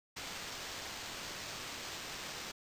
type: noise with sample-and-hold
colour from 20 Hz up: blue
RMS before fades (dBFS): -44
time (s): 0.16-2.52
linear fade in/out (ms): 10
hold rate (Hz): 11025
effects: resampled to 32000 Hz